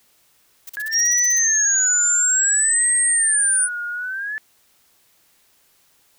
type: noise bursts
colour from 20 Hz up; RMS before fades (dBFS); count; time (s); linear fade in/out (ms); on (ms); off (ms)
blue; -34; 12; 0.67-1.388; 5; 25; 38
type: tone with vibrato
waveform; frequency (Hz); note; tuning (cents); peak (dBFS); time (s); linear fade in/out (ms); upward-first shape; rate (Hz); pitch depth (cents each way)
sine; 1661.2; G#6; 0; -24; 0.77-4.38; 0; sine; 0.57; 260
type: linear sweep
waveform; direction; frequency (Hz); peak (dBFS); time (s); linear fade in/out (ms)
sine; up; 5540 to 9450; -15; 0.91-3.69; 50
effects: white hiss -59 dBFS RMS until 6.18 s